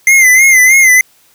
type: tone with vibrato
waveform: square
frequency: 2077 Hz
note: C7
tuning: 13 cents flat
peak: -4 dBFS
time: 0.07-1.01 s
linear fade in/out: 2 ms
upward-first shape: sine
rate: 3.2 Hz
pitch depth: 73 cents each way
effects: white hiss -49 dBFS RMS until 1.34 s